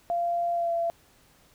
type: tone with pitch glide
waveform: sine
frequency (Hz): 690 to 677.4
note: F5 to E5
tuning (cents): -21 to +47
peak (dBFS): -24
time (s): 0.1-0.9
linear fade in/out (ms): 0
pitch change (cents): -32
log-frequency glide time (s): 0.54-0.72
effects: pink hiss -60 dBFS RMS until 1.54 s